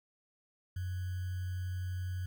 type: tone with sample-and-hold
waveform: sine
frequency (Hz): 91.2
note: F#2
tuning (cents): -24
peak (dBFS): -34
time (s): 0.76-2.26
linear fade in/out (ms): 5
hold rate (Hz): 1575
effects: none